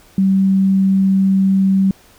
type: tone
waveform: sine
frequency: 192.6 Hz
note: G3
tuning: 30 cents flat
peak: -10 dBFS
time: 0.18-1.91 s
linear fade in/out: 2 ms
effects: pink hiss -48 dBFS RMS until 2.18 s